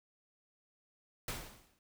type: noise with exponential decay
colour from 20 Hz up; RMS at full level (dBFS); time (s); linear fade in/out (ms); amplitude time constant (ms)
pink; -37; 1.28-1.79; 2; 110
effects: none